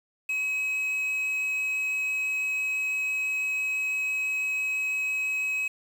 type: tone with quantisation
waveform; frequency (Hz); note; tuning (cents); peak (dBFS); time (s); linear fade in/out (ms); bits
triangle; 2551; D#7; +43; -24; 0.29-5.68; 5; 8
effects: none